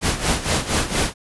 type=noise with tremolo; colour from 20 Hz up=pink; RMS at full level=-18 dBFS; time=0.01-1.14 s; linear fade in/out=50 ms; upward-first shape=sine; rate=4.3 Hz; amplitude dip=75%; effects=resampled to 24000 Hz